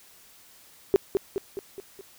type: tone with echo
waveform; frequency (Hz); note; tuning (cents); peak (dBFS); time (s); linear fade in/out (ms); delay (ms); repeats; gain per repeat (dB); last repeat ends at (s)
sine; 392; G4; 0; -14; 0.94-0.96; 0; 210; 5; -5; 2.01
effects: white hiss -54 dBFS RMS until 2.18 s